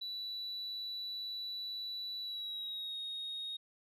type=tone with pitch glide; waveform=sine; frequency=3951 to 3738 Hz; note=B7 to A#7; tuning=0 to +4 cents; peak=-37 dBFS; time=0.01-3.57 s; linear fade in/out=10 ms; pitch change=-96 cents; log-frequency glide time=2.21-2.97 s; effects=tanh soft clip ceiling -36 dBFS